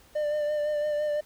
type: tone with vibrato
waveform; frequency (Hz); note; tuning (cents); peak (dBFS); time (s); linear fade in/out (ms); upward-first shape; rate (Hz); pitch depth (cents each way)
triangle; 597; D5; +28; -23; 0.15-1.21; 10; sine; 5.9; 25
effects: pink hiss -57 dBFS RMS until 1.25 s